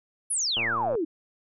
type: exponential sweep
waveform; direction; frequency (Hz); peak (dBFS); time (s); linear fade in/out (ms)
sine; down; 11175 to 293.7; -24; 0.3-1.05; 10
type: click train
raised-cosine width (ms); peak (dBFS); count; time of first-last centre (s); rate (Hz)
1; -22; 45; 0.57-0.953; 115
effects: none